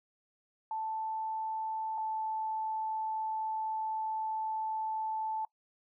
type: tone pair in turn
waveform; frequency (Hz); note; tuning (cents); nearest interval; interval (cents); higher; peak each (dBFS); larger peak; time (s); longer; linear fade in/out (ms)
sine; 880 / 876.1; A5 / A5; 0 / -8; unison; 8; first; -33 / -32; second; 0.71-1.98 / 1.98-5.45; second; 2
effects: noise-tail reverb RT60 0.1 s tail -22 dB re dry